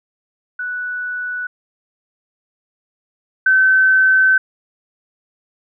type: tone pair in turn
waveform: sine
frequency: 1480 / 1532.2 Hz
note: F#6 / G6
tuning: 0 / -40 cents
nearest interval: minor second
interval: 60 cents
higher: second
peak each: -21 / -9 dBFS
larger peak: second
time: 0.59-1.47 / 3.46-4.38 s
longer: second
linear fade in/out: 5 ms
effects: none